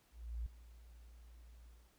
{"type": "tone with ADSR envelope", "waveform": "sine", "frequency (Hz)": 57.8, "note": "A#1", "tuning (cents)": -14, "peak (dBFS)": -37, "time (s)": [0.11, 1.94], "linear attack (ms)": 350, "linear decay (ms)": 4, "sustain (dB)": -18, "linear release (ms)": 260, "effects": ["pink hiss -72 dBFS RMS until 1.98 s"]}